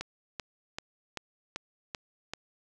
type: click train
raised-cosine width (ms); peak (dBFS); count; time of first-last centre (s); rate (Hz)
0.2; -18; 7; 0.01-2.336; 2.58
effects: none